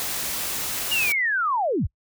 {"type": "noise", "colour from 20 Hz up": "white", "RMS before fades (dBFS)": -28, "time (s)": [0, 1.12], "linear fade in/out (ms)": 0}
{"type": "linear sweep", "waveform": "sine", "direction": "down", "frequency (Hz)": [2892, 36.02], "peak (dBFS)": -20, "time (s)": [0.91, 1.87], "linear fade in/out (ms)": 10}
{"effects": ["noise-tail reverb RT60 0.1 s tail -25 dB re dry"]}